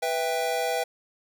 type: chord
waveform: square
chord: E minor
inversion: second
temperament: just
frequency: 494.4 / 659.3 / 791.1 Hz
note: B4 / E5 / G5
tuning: +2 / 0 / +16 cents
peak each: -30 dBFS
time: 0.02-0.84 s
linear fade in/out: 10 ms
effects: 10-bit